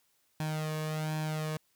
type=tone with flanger; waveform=sawtooth; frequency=155.2 Hz; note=D#3; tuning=4 cents flat; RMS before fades=-34 dBFS; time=0.4-1.57 s; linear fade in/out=2 ms; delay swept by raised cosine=1.2 to 1.78 ms; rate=1.3 Hz; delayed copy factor=+0.7; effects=white hiss -72 dBFS RMS until 1.75 s